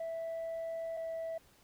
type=tone pair in turn; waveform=sine; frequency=658 / 654.7 Hz; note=E5 / E5; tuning=-3 / -12 cents; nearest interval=unison; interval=9 cents; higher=first; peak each=-34 / -34 dBFS; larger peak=neither; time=0-0.97 / 0.97-1.38 s; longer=first; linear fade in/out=5 ms; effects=tanh soft clip ceiling -35 dBFS + pink hiss -65 dBFS RMS until 1.63 s